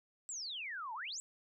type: exponential two-way sweep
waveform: sine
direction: down then up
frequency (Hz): 8000 to 849 to 7990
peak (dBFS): -40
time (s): 0.29-1.2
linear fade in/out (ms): 0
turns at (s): 0.94
effects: none